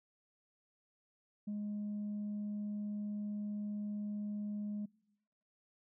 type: tone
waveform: sine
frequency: 207.7 Hz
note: G#3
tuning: in tune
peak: -35 dBFS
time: 1.47-4.86 s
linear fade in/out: 10 ms
effects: noise-tail reverb RT60 1.0 s tail -26 dB re dry + tanh soft clip ceiling -35 dBFS